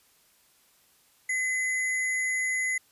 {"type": "tone with sample-and-hold", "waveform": "sine", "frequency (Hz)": 2028, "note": "B6", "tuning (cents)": 45, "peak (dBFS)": -25, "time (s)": [1.29, 2.78], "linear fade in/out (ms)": 5, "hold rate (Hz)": 8820, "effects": ["white hiss -63 dBFS RMS until 2.91 s", "resampled to 32000 Hz"]}